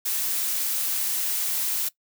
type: noise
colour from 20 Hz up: blue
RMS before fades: -26 dBFS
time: 0.05-1.89 s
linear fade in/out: 10 ms
effects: noise-tail reverb RT60 0.1 s tail -20 dB re dry